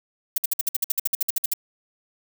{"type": "noise bursts", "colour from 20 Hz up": "violet", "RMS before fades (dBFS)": -21, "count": 16, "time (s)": [0.36, 1.536], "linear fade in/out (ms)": 5, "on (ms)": 21, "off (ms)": 56, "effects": []}